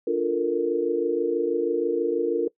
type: chord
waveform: sine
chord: Bb major seventh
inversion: first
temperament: equal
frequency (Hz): 293.7 / 349.2 / 440 / 466.2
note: D4 / F4 / A4 / Bb4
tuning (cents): 0 / 0 / 0 / 0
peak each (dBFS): -30 / -26 / -29 / -24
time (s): 0.07-2.48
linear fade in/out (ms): 5
effects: noise-tail reverb RT60 0.1 s tail -22 dB re dry